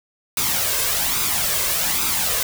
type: noise with flanger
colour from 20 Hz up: white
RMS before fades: -21 dBFS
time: 0.37-2.43 s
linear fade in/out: 2 ms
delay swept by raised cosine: 0.81 to 1.91 ms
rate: 1.2 Hz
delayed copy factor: +0.55
effects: none